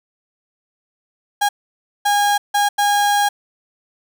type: tone bursts at uneven times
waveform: 35% pulse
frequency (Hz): 818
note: G#5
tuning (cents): -26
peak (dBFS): -12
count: 4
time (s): 1.41-1.49 / 2.05-2.38 / 2.54-2.69 / 2.78-3.29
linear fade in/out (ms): 10
effects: none